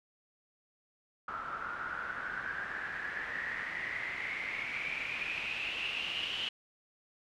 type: noise with low-pass filter sweep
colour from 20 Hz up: white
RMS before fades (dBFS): -38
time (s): 1.28-6.49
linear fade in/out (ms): 5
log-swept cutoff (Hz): 1300 to 3000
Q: 9.6
effects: none